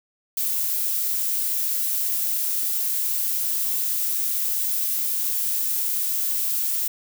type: noise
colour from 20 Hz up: violet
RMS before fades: -24 dBFS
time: 0.37-6.88 s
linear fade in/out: 5 ms
effects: none